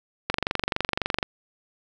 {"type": "click train", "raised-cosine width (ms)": 0.3, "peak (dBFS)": -7, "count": 23, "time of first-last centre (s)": [0.3, 1.228], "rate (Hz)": 23.7, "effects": []}